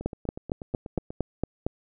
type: two click trains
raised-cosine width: 2 ms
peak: -12 / -23 dBFS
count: 8 / 10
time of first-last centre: 0.06-1.666 / 0.01-1.105 s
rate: 4.36 / 8.22 Hz
effects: none